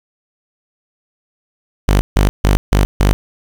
sawtooth tone bursts, 49.5 Hz, G1, 18 cents sharp, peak -5 dBFS, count 5, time 1.88-3.13 s, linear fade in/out 0 ms, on 130 ms, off 150 ms, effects 7-bit

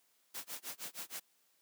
white noise with tremolo, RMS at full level -42 dBFS, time 0.34-1.2 s, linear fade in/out 10 ms, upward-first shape sine, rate 6.4 Hz, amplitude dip 100%, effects white hiss -73 dBFS RMS until 1.61 s + high-pass 200 Hz 12 dB/octave

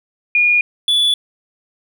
sine / triangle tone pair in turn, 2435 / 3444 Hz, D#7 / A7, -38 / -38 cents, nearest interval tritone, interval 600 cents, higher second, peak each -10 dBFS, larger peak neither, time 0.35-0.61 / 0.88-1.14 s, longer neither, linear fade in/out 2 ms, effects none

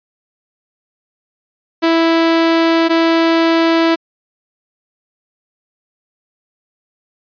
sawtooth tone pair in turn, 329.6 / 329.6 Hz, E4 / E4, 0 / 0 cents, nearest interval unison, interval 0 cents, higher neither, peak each -6 dBFS, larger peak neither, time 1.82-2.89 / 2.89-3.96 s, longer neither, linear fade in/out 20 ms, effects resampled to 11025 Hz

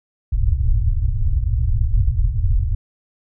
pink low-pass noise, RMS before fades -17 dBFS, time 0.32-2.75 s, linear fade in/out 5 ms, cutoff 120 Hz, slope 96 dB/octave, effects none

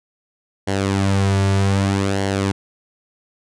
sawtooth tone with flanger, 98 Hz, G2, in tune, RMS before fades -18 dBFS, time 0.67-2.52 s, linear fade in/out 10 ms, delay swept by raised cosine 0.8 to 3.9 ms, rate 0.64 Hz, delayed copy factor -0.6, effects resampled to 22050 Hz

